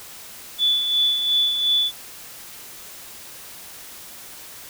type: tone with tremolo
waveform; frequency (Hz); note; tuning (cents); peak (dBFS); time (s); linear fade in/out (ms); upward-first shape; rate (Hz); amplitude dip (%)
sine; 3463; A7; -28; -15; 0.58-1.92; 50; sine; 2.8; 50
effects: white hiss -40 dBFS RMS until 4.69 s